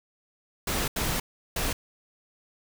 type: noise bursts at uneven times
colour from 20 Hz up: pink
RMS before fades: -28 dBFS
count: 3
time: 0.67-0.88 / 0.96-1.2 / 1.56-1.73 s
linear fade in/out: 5 ms
effects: none